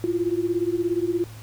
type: beating tone pair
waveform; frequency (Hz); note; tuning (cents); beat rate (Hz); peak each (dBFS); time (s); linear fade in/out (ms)
sine; 338.7 / 355.7; E4 / F4; +47 / +32; 17; -24; 0.04-1.24; 0
effects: added 110 Hz sine -39 dBFS peak until 1.42 s + pink hiss -47 dBFS RMS until 1.42 s